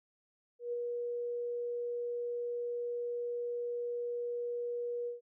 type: tone with ADSR envelope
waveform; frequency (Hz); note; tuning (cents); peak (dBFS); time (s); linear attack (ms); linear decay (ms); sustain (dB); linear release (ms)
sine; 480.1; B4; -49; -32; 0.59-5.21; 140; 13; -2; 140
effects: none